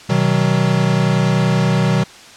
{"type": "tone cluster", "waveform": "square", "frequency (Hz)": [126.8, 157.5, 187.9], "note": ["B2", "D#3", "F#3"], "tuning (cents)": [46, 21, 27], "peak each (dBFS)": -18, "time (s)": [0.09, 2.04], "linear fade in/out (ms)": 10, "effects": ["white hiss -39 dBFS RMS until 2.36 s", "low-pass 6000 Hz 12 dB/octave"]}